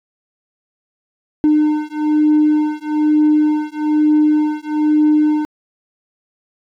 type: beating tone pair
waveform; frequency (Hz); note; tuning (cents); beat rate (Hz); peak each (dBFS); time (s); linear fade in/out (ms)
triangle; 302.6 / 303.7; D#4 / D#4; -48 / -42; 1.1; -12; 1.44-5.45; 0
effects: tanh soft clip ceiling -4 dBFS